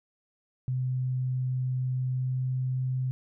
sine tone with pitch glide, 128.1 to 128.99 Hz, C3 to C3, -36 to -24 cents, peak -26 dBFS, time 0.68-3.11 s, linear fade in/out 0 ms, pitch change +12 cents, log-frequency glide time 1.92-2.84 s, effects none

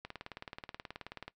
click train, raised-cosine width 0.3 ms, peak -26 dBFS, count 24, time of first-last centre 0.05-1.28 s, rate 18.7 Hz, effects noise-tail reverb RT60 0.1 s tail -19 dB re dry

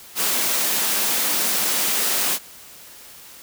white high-pass noise, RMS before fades -21 dBFS, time 0.15-2.39 s, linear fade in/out 50 ms, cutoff 170 Hz, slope 48 dB/octave, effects white hiss -43 dBFS RMS until 3.42 s

